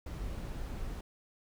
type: noise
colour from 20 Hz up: brown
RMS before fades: -39 dBFS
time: 0.06-1.01 s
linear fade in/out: 5 ms
effects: none